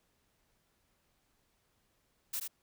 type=noise with echo; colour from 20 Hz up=blue; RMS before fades=-36 dBFS; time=2.33-2.4 s; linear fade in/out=10 ms; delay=79 ms; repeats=1; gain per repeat=-4 dB; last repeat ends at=2.479 s; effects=pink hiss -75 dBFS RMS until 2.62 s